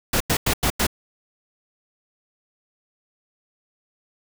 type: noise bursts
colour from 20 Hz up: pink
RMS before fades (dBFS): -20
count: 5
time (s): 0.13-0.868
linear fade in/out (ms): 5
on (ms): 74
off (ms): 92
effects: none